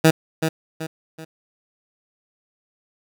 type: tone with echo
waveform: 15% pulse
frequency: 160 Hz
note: D#3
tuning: 49 cents sharp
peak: -4 dBFS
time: 0.04-0.11 s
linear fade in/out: 10 ms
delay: 380 ms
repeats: 3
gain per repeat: -8 dB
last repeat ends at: 1.25 s
effects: none